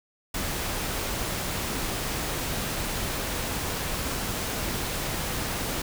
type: noise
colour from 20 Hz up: pink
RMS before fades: -30 dBFS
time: 0.34-5.82 s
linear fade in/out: 5 ms
effects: none